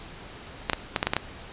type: clicks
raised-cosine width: 0.3 ms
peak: -6 dBFS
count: 7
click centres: 0.698 / 0.733 / 0.962 / 1.029 / 1.07 / 1.135 / 1.166 s
effects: pink hiss -43 dBFS RMS until 1.52 s + resampled to 8000 Hz